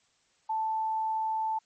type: tone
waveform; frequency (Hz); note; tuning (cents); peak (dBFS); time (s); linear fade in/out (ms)
sine; 880; A5; 0; -27; 0.49-1.59; 10
effects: white hiss -69 dBFS RMS until 1.65 s + MP3 32 kbps